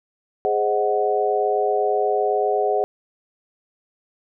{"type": "chord", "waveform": "sine", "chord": "Ab dominant seventh", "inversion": "none", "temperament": "equal", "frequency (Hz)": [415.3, 523.3, 622.3, 740], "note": ["Ab4", "C5", "Eb5", "Gb5"], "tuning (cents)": [0, 0, 0, 0], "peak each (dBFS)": [-21, -26, -25, -22], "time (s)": [0.45, 2.84], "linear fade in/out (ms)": 0, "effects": []}